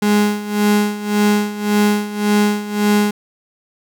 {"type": "tone with tremolo", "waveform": "35% pulse", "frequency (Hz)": 207.7, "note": "G#3", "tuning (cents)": 0, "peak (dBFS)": -9, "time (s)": [0.02, 3.11], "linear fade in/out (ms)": 5, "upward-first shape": "sine", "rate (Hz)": 1.8, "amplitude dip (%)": 80, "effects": []}